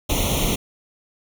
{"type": "noise with comb filter", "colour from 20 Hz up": "pink", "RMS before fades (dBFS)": -21, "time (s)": [0.09, 0.56], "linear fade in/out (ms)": 10, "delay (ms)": 0.31, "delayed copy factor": 1, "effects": []}